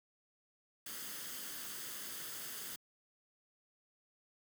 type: noise with comb filter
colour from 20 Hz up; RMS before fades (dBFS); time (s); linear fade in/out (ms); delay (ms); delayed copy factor
white; -45; 0.86-2.76; 5; 0.62; +0.5
effects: high-pass 150 Hz 12 dB/octave